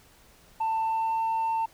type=tone with pitch glide; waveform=sine; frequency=891 to 898.8 Hz; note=A5 to A5; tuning=+22 to +37 cents; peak=-22 dBFS; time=0.6-1.66 s; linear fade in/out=10 ms; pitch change=+15 cents; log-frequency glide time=0.81-1.19 s; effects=tanh soft clip ceiling -23 dBFS + pink hiss -57 dBFS RMS until 1.73 s